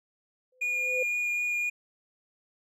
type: tone with exponential growth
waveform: sine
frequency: 509 Hz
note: C5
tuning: 48 cents flat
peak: -26 dBFS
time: 0.52-1.03 s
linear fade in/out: 5 ms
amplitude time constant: 110 ms
type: tone with vibrato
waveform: triangle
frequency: 2434 Hz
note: D#7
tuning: 39 cents flat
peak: -25 dBFS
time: 0.61-1.7 s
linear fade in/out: 10 ms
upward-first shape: sine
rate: 3.9 Hz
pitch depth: 9 cents each way
effects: none